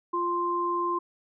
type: tone pair together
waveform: sine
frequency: 348.3 / 1046.5 Hz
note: F4 / C6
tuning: -5 / 0 cents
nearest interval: octave + perfect fifth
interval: 1905 cents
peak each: -30 / -26 dBFS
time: 0.13-0.99 s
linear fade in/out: 10 ms
effects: none